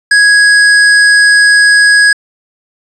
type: tone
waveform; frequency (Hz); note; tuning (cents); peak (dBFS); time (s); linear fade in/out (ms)
square; 1661.2; G#6; 0; -4; 0.11-2.13; 5
effects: resampled to 24000 Hz + 7-bit